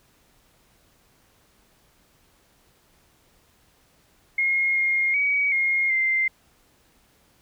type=tone with pitch steps; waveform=sine; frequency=2148 / 2135 / 2264 / 2141 / 2087 Hz; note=C7 / C7 / C#7 / C7 / C7; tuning=+45 / +34 / +36 / +39 / -5 cents; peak=-19 dBFS; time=4.38-6.28 s; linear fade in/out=5 ms; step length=380 ms; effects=pink hiss -61 dBFS RMS until 7.41 s